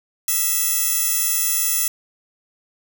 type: tone with high-pass filter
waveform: 15% pulse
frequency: 659.3 Hz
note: E5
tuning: in tune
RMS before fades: -20 dBFS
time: 0.28-1.88 s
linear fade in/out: 2 ms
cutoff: 8900 Hz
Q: 0.58
effects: none